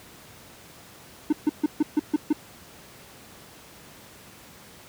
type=tone bursts; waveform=triangle; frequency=301.4 Hz; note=D4; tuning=45 cents sharp; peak=-15 dBFS; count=7; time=1.3-2.329 s; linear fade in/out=5 ms; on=27 ms; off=140 ms; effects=pink hiss -48 dBFS RMS until 4.88 s + high-pass 80 Hz 12 dB/octave